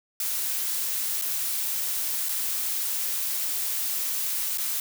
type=noise with dropouts; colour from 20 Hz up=blue; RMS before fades=-28 dBFS; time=0.2-4.8 s; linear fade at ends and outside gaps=1 ms; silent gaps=1.214-1.221 / 2.287-2.291 / 4.574-4.582 s; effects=none